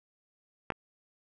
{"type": "clicks", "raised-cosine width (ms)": 0.5, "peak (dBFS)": [-14, -28], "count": 2, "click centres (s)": [0.703, 0.721], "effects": []}